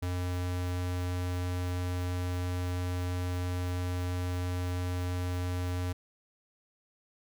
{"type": "tone", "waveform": "square", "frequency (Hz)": 89.7, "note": "F2", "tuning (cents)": 47, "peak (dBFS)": -31, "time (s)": [0.02, 5.93], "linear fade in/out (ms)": 10, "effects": []}